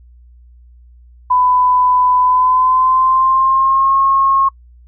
sine tone with pitch glide, 1000 to 1084.2 Hz, B5 to C#6, +21 to -39 cents, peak -9 dBFS, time 1.3-4.49 s, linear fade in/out 10 ms, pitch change +140 cents, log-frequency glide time 2.19-3.97 s, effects noise-tail reverb RT60 0.1 s tail -26 dB re dry + added 60 Hz sine -40 dBFS peak until 4.87 s

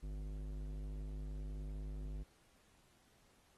square tone with low-pass filter, 50.7 Hz, G#1, 41 cents flat, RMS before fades -44 dBFS, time 0.02-2.24 s, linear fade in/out 20 ms, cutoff 310 Hz, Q 0.64, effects pink hiss -71 dBFS RMS until 3.57 s + AAC 32 kbps

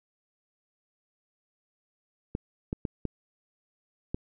clicks, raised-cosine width 3 ms, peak -17 dBFS, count 5, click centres 2.351 / 2.729 / 2.852 / 3.053 / 4.145 s, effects none

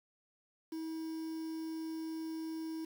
triangle tone with quantisation, 321.2 Hz, E4, 45 cents flat, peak -36 dBFS, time 0.72-2.85 s, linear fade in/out 5 ms, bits 9, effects none

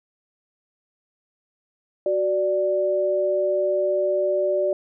sine tone pair together, 372.2 / 587.3 Hz, F#4 / D5, +10 / 0 cents, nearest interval minor sixth, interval 790 cents, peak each -24 / -20 dBFS, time 2.06-4.73 s, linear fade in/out 2 ms, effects none

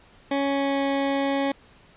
20% pulse tone with pitch glide, 278.1 to 276.3 Hz, C#4 to C#4, +6 to -6 cents, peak -17 dBFS, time 0.31-1.52 s, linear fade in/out 5 ms, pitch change -12 cents, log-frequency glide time 0.43-0.83 s, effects pink hiss -54 dBFS RMS until 1.96 s + resampled to 8000 Hz

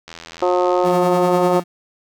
click train, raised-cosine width 0.2 ms, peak -17 dBFS, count 70, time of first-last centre 0.08-0.91 s, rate 83.1 Hz
harmonic tone, 179.7 Hz, F3, 50 cents sharp, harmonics 2 / 3 / 4 / 5 / 6 / 7, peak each -18 / -18 / -22 / -23 / -28 / -27 dBFS, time 0.42-1.6 s, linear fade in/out 2 ms
35% pulse tone with tremolo, 175.2 Hz, F3, 6 cents sharp, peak -17 dBFS, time 0.83-1.64 s, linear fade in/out 50 ms, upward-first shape sine, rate 10 Hz, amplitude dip 45%
effects none

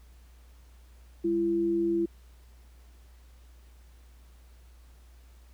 sine tone pair together, 201.1 / 337.6 Hz, G3 / E4, +44 / +41 cents, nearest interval major sixth, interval 897 cents, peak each -35 / -24 dBFS, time 1.24-2.06 s, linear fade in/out 10 ms, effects added 60 Hz sine -51 dBFS peak until 5.53 s + pink hiss -64 dBFS RMS until 5.53 s

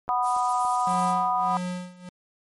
click train, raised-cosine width 1 ms, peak -30 dBFS, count 4, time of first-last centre 0.08-0.935 s, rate 3.51 Hz
sine chord, B major, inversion second, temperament just, 740.8 / 987.8 / 1234.7 Hz, F#5 / B5 / D#6, +2 / 0 / -14 cents, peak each -25 / -25 / -27 dBFS, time 0.09-1.57 s, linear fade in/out 0 ms
violet noise, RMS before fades -35 dBFS, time 0.22-1.15 s, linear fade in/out 50 ms
square tone with tremolo, 180.2 Hz, F#3, 45 cents flat, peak -28 dBFS, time 0.87-2.09 s, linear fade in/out 2 ms, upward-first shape sine, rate 1.6 Hz, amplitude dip 90%
effects MP3 48 kbps

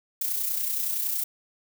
violet noise with amplitude modulation, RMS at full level -26 dBFS, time 0.21-1.24 s, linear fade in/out 5 ms, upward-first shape sine, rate 30.7 Hz, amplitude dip 45%, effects none

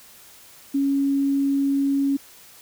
sine tone, 277.2 Hz, C#4, in tune, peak -18 dBFS, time 0.74-2.17 s, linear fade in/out 10 ms, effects white hiss -48 dBFS RMS until 2.61 s

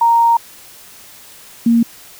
sine tone pair in turn, 930 / 232.5 Hz, A#5 / A#3, -4 / -4 cents, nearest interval 2 octaves, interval 2400 cents, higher first, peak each -8 dBFS, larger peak neither, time 0.01-0.37 / 1.66-1.83 s, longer first, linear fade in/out 5 ms, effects white hiss -40 dBFS RMS until 2.19 s

